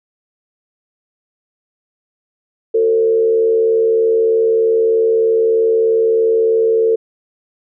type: tone with frequency modulation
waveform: sine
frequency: 449.3 Hz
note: A4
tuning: 36 cents sharp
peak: -10 dBFS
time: 2.74-6.96 s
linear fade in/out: 10 ms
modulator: 76.8 Hz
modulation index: 0.47
effects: none